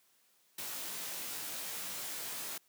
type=noise with comb filter; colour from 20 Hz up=white; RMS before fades=-41 dBFS; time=0.58-2.58 s; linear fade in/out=5 ms; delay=19 ms; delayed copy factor=-0.95; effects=white hiss -70 dBFS RMS until 2.68 s + high-pass 150 Hz 12 dB/octave